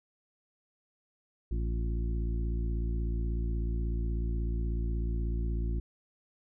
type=harmonic tone with a mistuned harmonic; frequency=56.4 Hz; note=A1; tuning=44 cents sharp; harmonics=1 / 2 / 3 / 4 / 5 / 6; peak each=-29 / -39 / -42 / -45 / -47 / -45 dBFS; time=1.51-5.8 s; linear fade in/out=5 ms; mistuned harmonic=6; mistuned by=+47 cents; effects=none